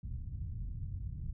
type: low-pass noise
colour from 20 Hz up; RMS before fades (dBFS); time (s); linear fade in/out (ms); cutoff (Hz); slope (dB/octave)
white; -40; 0.03-1.33; 5; 120; 24
effects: none